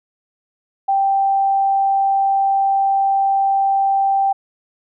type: tone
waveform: sine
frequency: 784 Hz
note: G5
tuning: in tune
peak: -13 dBFS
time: 0.88-4.33 s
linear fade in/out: 10 ms
effects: none